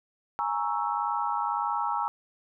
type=chord; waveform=sine; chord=A# half-diminished seventh; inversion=third; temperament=equal; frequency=830.6 / 932.3 / 1108.7 / 1318.5 Hz; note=G#5 / A#5 / C#6 / E6; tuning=0 / 0 / 0 / 0 cents; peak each=-31 / -30 / -34 / -32 dBFS; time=0.39-2.08 s; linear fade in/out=0 ms; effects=none